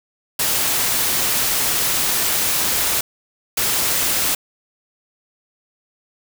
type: noise bursts at uneven times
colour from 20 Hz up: white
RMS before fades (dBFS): -19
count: 2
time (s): 0.39-3.01 / 3.57-4.35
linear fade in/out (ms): 5
effects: none